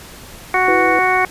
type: harmonic tone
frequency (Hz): 370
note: F#4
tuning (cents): 0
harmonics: 1 / 2 / 3 / 4 / 5 / 6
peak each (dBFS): -21 / -17 / -19 / -22 / -22 / -18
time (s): 0.54-1.25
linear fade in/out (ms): 2
type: chord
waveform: sine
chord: E suspended second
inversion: none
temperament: just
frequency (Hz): 329.6 / 370.8 / 494.4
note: E4 / F#4 / B4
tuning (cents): 0 / +4 / +2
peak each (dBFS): -20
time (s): 0.68-0.99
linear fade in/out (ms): 2
effects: pink hiss -37 dBFS RMS until 1.3 s + resampled to 32000 Hz